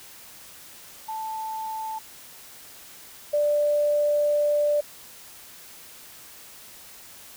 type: tone pair in turn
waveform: sine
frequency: 880 / 589 Hz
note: A5 / D5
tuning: 0 / +5 cents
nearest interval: perfect fifth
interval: 695 cents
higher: first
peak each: -29 / -19 dBFS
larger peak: second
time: 1.08-1.99 / 3.33-4.81 s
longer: second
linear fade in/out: 10 ms
effects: white hiss -46 dBFS RMS until 7.36 s